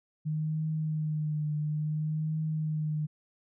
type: tone with vibrato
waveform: sine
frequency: 153.7 Hz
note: D#3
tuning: 21 cents flat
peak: -28 dBFS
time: 0.25-3.07 s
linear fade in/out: 20 ms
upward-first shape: triangle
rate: 0.58 Hz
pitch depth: 39 cents each way
effects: none